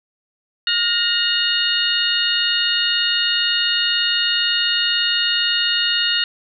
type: tone cluster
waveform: sine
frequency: 1426 / 1858 / 2864 / 3682 / 4299 Hz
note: F6 / A#6 / F7 / A#7 / C8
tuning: +36 / -6 / +43 / -22 / +46 cents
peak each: -25 / -25 / -19 / -24 / -23 dBFS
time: 0.67-6.24 s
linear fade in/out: 2 ms
effects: none